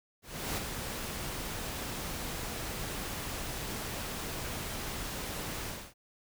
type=noise with ADSR envelope; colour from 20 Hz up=pink; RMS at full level=-33 dBFS; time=0.22-5.94 s; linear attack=350 ms; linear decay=20 ms; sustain=-5 dB; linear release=270 ms; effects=none